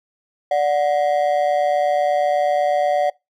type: ring-modulated tone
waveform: triangle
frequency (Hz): 659.3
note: E5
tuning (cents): 0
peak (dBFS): -10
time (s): 0.51-3.1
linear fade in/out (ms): 5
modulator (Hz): 74.1
effects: noise-tail reverb RT60 0.2 s tail -24 dB re dry